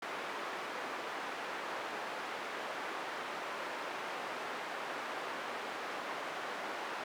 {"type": "band-pass noise", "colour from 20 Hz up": "white", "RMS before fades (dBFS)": -41, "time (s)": [0.02, 7.04], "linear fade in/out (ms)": 5, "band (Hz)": [370, 1500], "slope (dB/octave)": 12, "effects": []}